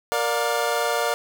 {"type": "chord", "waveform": "25% pulse", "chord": "Bb major", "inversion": "none", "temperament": "equal with one note detuned", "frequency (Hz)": [466.2, 587.3, 710.7], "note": ["Bb4", "D5", "F5"], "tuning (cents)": [0, 0, 30], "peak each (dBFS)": -22, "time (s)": [0.12, 1.14], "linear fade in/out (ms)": 0, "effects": []}